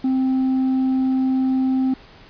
sine tone with tanh clipping, 261.6 Hz, C4, in tune, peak -17 dBFS, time 0.04-1.94 s, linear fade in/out 5 ms, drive 3 dB, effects pink hiss -46 dBFS RMS until 2.29 s + resampled to 11025 Hz

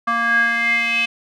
square tone with band-pass filter sweep, 233.1 Hz, A#3, in tune, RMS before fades -18 dBFS, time 0.07-1.06 s, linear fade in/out 10 ms, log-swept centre 1300 to 2700 Hz, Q 8.4, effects none

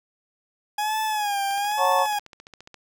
40% pulse tone with vibrato, 830.6 Hz, G#5, in tune, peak -22 dBFS, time 0.78-2.19 s, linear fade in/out 5 ms, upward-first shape sine, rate 1.1 Hz, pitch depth 83 cents each way
click train, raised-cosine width 0.2 ms, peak -26 dBFS, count 19, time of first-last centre 1.51-2.743 s, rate 14.6 Hz
harmonic tone, 183.4 Hz, F#3, 15 cents flat, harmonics 3 / 4 / 5 / 6, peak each -24 / -24 / -24 / -24 dBFS, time 1.77-2.07 s, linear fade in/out 50 ms
effects none

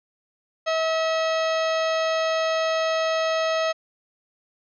harmonic tone with a mistuned harmonic, 644 Hz, E5, 41 cents flat, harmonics 1 / 2 / 3 / 4 / 5 / 6 / 7 / 8 / 10, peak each -22 / -28 / -32 / -34 / -36 / -38 / -39 / -40 / -42 dBFS, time 0.66-3.73 s, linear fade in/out 20 ms, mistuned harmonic 7, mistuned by -61 cents, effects none

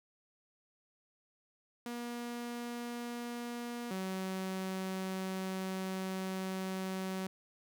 sawtooth tone pair in turn, 239.1 / 188.84 Hz, A#3 / F#3, +44 / +36 cents, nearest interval major third, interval 408 cents, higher first, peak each -35 / -32 dBFS, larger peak second, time 1.86-3.91 / 3.91-7.27 s, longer second, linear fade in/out 2 ms, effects none

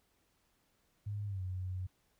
sine tone with pitch glide, 103 to 92.29 Hz, G#2 to F#2, -14 to -4 cents, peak -36 dBFS, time 1.06-1.87 s, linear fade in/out 10 ms, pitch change -190 cents, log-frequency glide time 1.26-1.42 s, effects pink hiss -75 dBFS RMS until 2.19 s

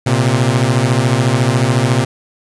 sawtooth beating tone pair, 117.1 / 131.1 Hz, A#2 / C3, +8 / +4 cents, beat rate 14 Hz, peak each -10 dBFS, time 0.06-2.05 s, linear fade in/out 10 ms, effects resampled to 24000 Hz + 7-bit

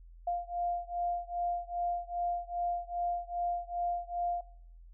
sine beating tone pair, 698.5 / 701 Hz, F5 / F5, 0 / +6 cents, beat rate 2.5 Hz, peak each -34 / -35 dBFS, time 0.27-4.41 s, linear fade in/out 5 ms, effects noise-tail reverb RT60 0.7 s tail -21 dB re dry + added 42 Hz sine -50 dBFS peak until 4.93 s

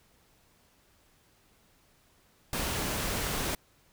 pink noise, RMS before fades -32 dBFS, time 2.53-3.55 s, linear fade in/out 2 ms, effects pink hiss -65 dBFS RMS until 3.92 s

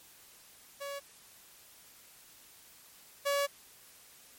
sawtooth tone pair in turn, 563 / 565.6 Hz, C#5 / C#5, +27 / +35 cents, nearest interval unison, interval 8 cents, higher second, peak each -34 / -24 dBFS, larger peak second, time 0.8-1 / 3.25-3.47 s, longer second, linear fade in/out 20 ms, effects white hiss -57 dBFS RMS until 4.38 s + MP3 64 kbps

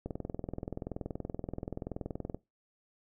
click train, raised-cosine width 2 ms, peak -23 dBFS, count 49, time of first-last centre 0.06-2.346 s, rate 21 Hz, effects noise-tail reverb RT60 0.2 s tail -20 dB re dry

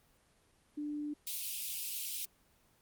sine tone, 295.9 Hz, D4, 13 cents sharp, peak -36 dBFS, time 0.77-1.14 s, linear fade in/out 10 ms
white high-pass noise, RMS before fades -39 dBFS, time 1.27-2.25 s, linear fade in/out 0 ms, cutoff 2500 Hz, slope 48 dB/octave
effects pink hiss -69 dBFS RMS until 2.81 s + Opus 24 kbps

